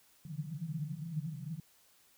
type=band-pass noise; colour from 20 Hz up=white; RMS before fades=-40 dBFS; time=0.25-1.6 s; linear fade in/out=2 ms; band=140 to 170 Hz; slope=96 dB/octave; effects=white hiss -66 dBFS RMS until 2.17 s